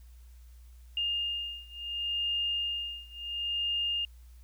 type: beating tone pair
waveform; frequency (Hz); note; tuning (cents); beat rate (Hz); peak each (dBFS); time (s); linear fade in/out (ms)
sine; 2822 / 2822.71; F7 / F7; +17 / +18; 0.71; -33 / -34; 0.97-4.05; 2
effects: added 60 Hz sine -49 dBFS peak until 4.43 s + white hiss -67 dBFS RMS until 4.43 s